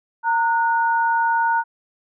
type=tone pair together; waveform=sine; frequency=920 / 1460.4 Hz; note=A#5 / F#6; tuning=-23 / -23 cents; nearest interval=minor sixth; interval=800 cents; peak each=-17 / -22 dBFS; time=0.23-1.64 s; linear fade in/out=50 ms; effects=none